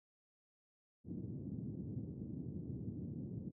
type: band-pass noise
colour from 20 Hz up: pink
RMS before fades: -45 dBFS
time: 1.04-3.52 s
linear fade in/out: 50 ms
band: 100 to 300 Hz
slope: 24 dB/octave
effects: none